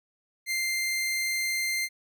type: tone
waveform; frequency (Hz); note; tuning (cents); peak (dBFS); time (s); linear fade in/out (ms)
sawtooth; 2093; C7; 0; -23; 0.46-1.89; 50
effects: none